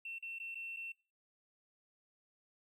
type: tone with dropouts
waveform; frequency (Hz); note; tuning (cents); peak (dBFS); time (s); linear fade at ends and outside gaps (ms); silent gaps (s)
triangle; 2700; E7; +41; -38; 0.05-0.92; 5; 0.185-0.225 / 0.386-0.399 / 0.546-0.554 / 0.763-0.769
effects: noise-tail reverb RT60 0.4 s tail -25 dB re dry + tanh soft clip ceiling -40 dBFS